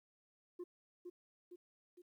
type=tone with echo; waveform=sine; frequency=354.6 Hz; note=F4; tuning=26 cents sharp; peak=-40 dBFS; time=0.59-0.64 s; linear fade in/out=10 ms; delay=460 ms; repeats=3; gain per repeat=-5 dB; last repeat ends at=2.02 s; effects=tanh soft clip ceiling -42 dBFS + 13-bit